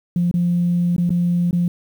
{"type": "tone with dropouts", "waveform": "sine", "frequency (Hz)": 174.61, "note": "F3", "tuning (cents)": 0, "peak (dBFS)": -14, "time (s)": [0.16, 1.68], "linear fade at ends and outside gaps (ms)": 2, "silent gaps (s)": [[0.313, 0.34], [0.964, 0.981], [1.094, 1.104], [1.51, 1.529]], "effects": ["tanh soft clip ceiling -10 dBFS", "8-bit"]}